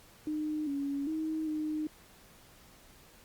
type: tone with pitch steps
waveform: sine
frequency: 305.5 / 280.8 / 315.3 / 307.4 Hz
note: D#4 / C#4 / D#4 / D#4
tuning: -32 / +22 / +23 / -21 cents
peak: -31 dBFS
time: 0.27-1.87 s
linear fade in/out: 2 ms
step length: 400 ms
effects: pink hiss -58 dBFS RMS until 3.24 s + Opus 48 kbps